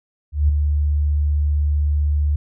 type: tone with ADSR envelope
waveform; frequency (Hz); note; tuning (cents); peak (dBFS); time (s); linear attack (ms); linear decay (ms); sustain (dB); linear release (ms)
sine; 73.7; D2; +7; -10; 0.32-2.36; 170; 4; -5; 4
effects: none